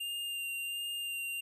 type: tone with vibrato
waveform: square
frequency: 2794 Hz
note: F7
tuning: in tune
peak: -36 dBFS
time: 0-1.41 s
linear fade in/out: 10 ms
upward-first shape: sine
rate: 1.4 Hz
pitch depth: 15 cents each way
effects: 13-bit